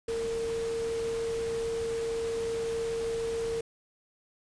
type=tone in noise; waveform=sine; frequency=458.1 Hz; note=A#4; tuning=30 cents flat; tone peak=-29 dBFS; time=0.08-3.61 s; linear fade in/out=5 ms; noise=pink; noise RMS=-42 dBFS; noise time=0.08-3.61 s; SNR=+10 dB; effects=resampled to 22050 Hz